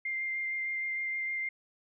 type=tone with vibrato; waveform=sine; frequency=2101 Hz; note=C7; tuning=7 cents sharp; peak=-31 dBFS; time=0.05-1.49 s; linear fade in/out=5 ms; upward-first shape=sine; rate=6.5 Hz; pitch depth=11 cents each way; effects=none